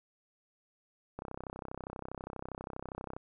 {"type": "click train", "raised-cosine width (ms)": 1, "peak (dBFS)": -26, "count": 65, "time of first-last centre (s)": [1.19, 3.165], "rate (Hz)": 32.4, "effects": []}